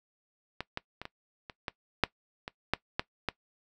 clicks, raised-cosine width 0.3 ms, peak -18 / -17 / -23 / -23 / -25 / -17 / -6 / -21 / -9 / -11 / -13 dBFS, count 11, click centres 0.606 / 0.774 / 1.016 / 1.054 / 1.498 / 1.682 / 2.037 / 2.479 / 2.736 / 2.995 / 3.287 s, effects noise-tail reverb RT60 0.1 s tail -20 dB re dry

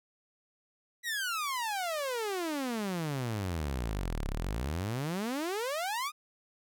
sawtooth exponential two-way sweep, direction down then up, 1975.5 to 33 to 1264 Hz, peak -28 dBFS, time 1.03-6.12 s, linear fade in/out 50 ms, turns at 4.29 s, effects none

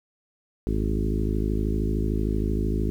harmonic tone with a mistuned harmonic, 53.1 Hz, G#1, 39 cents sharp, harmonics 1 / 2 / 3 / 4 / 5 / 6 / 7 / 8, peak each -25 / -31 / -33 / -31 / -33 / -33 / -33 / -37 dBFS, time 0.67-2.9 s, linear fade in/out 0 ms, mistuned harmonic 1, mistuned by +40 cents, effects 9-bit

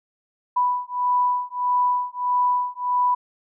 sine beating tone pair, 987.8 / 989.4 Hz, B5 / B5, 0 / +3 cents, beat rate 1.6 Hz, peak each -22 dBFS, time 0.56-3.15 s, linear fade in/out 10 ms, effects none

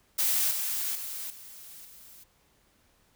blue noise with level steps, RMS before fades -26 / -31 / -37 / -47 / -51 dBFS, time 0.18-2.24 s, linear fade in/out 10 ms, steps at 0.51 / 0.95 / 1.3 / 1.85 s, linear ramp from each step 2 ms, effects pink hiss -66 dBFS RMS until 3.15 s

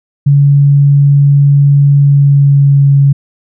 sine tone with pitch glide, 141.8 to 139.69 Hz, C#3 to C#3, +40 to +14 cents, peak -3 dBFS, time 0.26-3.13 s, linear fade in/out 10 ms, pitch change -26 cents, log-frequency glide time 1.97-2.96 s, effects none

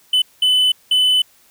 triangle tone bursts at uneven times, 3011 Hz, F#7, 30 cents sharp, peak -10 dBFS, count 3, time 0.13-0.22 / 0.42-0.72 / 0.91-1.22 s, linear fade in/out 5 ms, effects white hiss -53 dBFS RMS until 1.5 s

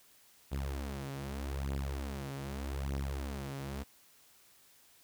sawtooth beating tone pair, 68.2 / 69.02 Hz, C#2 / C#2, -28 / -7 cents, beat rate 0.82 Hz, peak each -35 / -35 dBFS, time 0.51-3.84 s, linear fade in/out 20 ms, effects white hiss -63 dBFS RMS until 5.03 s

